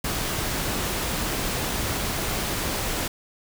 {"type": "noise", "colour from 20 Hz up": "pink", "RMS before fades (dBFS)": -27, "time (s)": [0.04, 3.08], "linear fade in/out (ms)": 5, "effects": []}